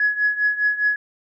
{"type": "tone with tremolo", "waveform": "sine", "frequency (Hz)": 1685, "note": "G#6", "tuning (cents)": 25, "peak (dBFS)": -13, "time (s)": [0, 0.96], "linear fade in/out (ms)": 2, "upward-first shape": "triangle", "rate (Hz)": 4.9, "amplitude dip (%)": 85, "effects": ["tanh soft clip ceiling -9 dBFS"]}